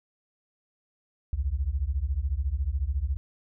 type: beating tone pair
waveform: sine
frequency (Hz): 61.74 / 75.74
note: B1 / D#2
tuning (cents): 0 / -46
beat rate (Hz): 14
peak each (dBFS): -28 / -28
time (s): 1.33-3.17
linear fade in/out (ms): 0
effects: none